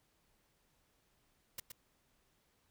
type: noise with echo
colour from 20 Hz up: white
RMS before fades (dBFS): -42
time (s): 1.58-1.6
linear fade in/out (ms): 5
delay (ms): 120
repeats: 1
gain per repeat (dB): -6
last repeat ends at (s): 1.72
effects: pink hiss -75 dBFS RMS until 2.7 s